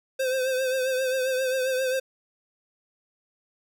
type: tone with vibrato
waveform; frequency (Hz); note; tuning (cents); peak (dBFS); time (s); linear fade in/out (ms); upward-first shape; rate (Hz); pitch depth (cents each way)
square; 519; C5; -14; -24; 0.19-2; 10; triangle; 7.5; 53
effects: none